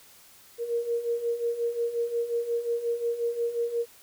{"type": "beating tone pair", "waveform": "sine", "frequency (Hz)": [466.2, 471.8], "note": ["A#4", "A#4"], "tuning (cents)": [0, 21], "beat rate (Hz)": 5.6, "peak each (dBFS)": [-32, -27], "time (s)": [0.58, 3.86], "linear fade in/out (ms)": 50, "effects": ["white hiss -54 dBFS RMS until 4.02 s"]}